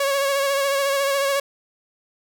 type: tone with vibrato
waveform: sawtooth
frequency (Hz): 554.4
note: C#5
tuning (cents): 0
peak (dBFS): -15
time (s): 0-1.4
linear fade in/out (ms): 5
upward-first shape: sine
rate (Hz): 14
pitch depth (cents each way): 31
effects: none